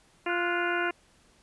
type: harmonic tone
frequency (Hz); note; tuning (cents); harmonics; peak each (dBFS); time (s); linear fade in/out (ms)
348.3; F4; -5; 1 / 2 / 3 / 4 / 5 / 6 / 7 / 8; -31 / -34 / -36 / -37 / -38 / -39 / -39 / -40; 0.26-0.91; 5
type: tone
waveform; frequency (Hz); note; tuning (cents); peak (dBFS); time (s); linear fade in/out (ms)
sine; 1460; F#6; -24; -30; 0.29-0.89; 5
effects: pink hiss -62 dBFS RMS until 1.42 s + resampled to 24000 Hz